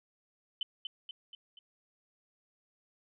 sine tone with echo, 3049 Hz, G7, 49 cents flat, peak -31 dBFS, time 0.61-0.63 s, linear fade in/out 2 ms, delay 240 ms, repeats 4, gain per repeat -5 dB, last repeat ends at 1.59 s, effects none

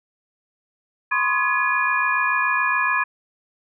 sine tone cluster, 1013 / 1080 / 1231 / 1688 / 2443 Hz, B5 / C#6 / D#6 / G#6 / D#7, +44 / -45 / -19 / +28 / -32 cents, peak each -25 / -25 / -29 / -21 / -25 dBFS, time 1.11-3.04 s, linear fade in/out 10 ms, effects none

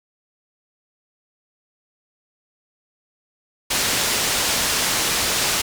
white low-pass noise, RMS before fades -21 dBFS, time 3.7-5.62 s, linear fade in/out 10 ms, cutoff 7800 Hz, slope 12 dB/octave, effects none

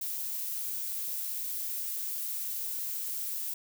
violet noise, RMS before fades -35 dBFS, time 0.01-3.54 s, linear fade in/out 5 ms, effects none

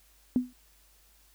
sine tone with exponential decay, 250 Hz, B3, 21 cents sharp, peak -18 dBFS, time 0.36-0.53 s, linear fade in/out 1 ms, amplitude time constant 36 ms, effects added 50 Hz sine -63 dBFS peak until 1.34 s + white hiss -63 dBFS RMS until 1.34 s

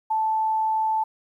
sine tone, 877 Hz, A5, 6 cents flat, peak -20 dBFS, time 0.1-1.04 s, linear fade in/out 10 ms, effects 10-bit

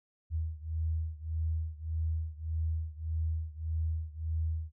sine beating tone pair, 79.5 / 81.2 Hz, D#2 / E2, +38 / -26 cents, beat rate 1.7 Hz, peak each -33 / -35 dBFS, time 0.3-4.72 s, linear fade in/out 50 ms, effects none

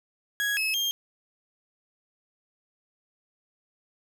35% pulse tone with pitch steps, 1661 / 2584 / 3207 Hz, G#6 / E7 / G7, 0 / -35 / +39 cents, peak -23 dBFS, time 0.4-0.91 s, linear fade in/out 0 ms, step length 170 ms, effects none

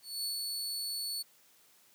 sawtooth tone with ADSR envelope, 4435 Hz, C#8, in tune, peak -30 dBFS, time 0.02-1.23 s, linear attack 220 ms, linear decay 120 ms, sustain -2 dB, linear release 17 ms, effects white hiss -64 dBFS RMS until 1.94 s + high-pass 100 Hz 12 dB/octave

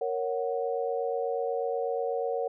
sine chord, F# major, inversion first, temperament equal, 466.2 / 554.4 / 740 Hz, A#4 / C#5 / F#5, 0 / 0 / 0 cents, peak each -30 / -32 / -34 dBFS, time 0.01-2.48 s, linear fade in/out 5 ms, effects none

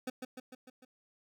25% pulse tone with echo, 255.1 Hz, C4, 44 cents flat, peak -31 dBFS, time 0.07-0.1 s, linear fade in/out 5 ms, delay 150 ms, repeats 5, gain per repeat -4 dB, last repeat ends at 0.85 s, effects none

